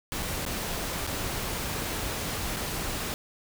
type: noise with dropouts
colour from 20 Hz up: pink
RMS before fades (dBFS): -32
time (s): 0.12-3.14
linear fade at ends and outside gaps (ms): 0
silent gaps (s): 0.223-0.227 / 0.452-0.463 / 1.068-1.074 / 2.564-2.568
effects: none